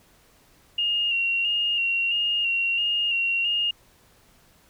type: tone with vibrato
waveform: sine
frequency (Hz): 2794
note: F7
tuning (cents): 0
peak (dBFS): -21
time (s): 0.78-3.71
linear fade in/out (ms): 5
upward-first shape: square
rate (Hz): 1.5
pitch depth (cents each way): 29
effects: pink hiss -58 dBFS RMS until 4.69 s